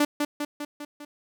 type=tone with echo; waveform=sawtooth; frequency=293.7 Hz; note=D4; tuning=in tune; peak=-15 dBFS; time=0-0.05 s; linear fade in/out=5 ms; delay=200 ms; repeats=5; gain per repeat=-4 dB; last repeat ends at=1.05 s; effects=none